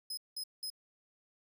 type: tone bursts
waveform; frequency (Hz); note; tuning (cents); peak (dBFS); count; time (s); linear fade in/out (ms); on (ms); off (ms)
sawtooth; 5080; D#8; +35; -35; 3; 0.1-0.702; 5; 74; 190
effects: none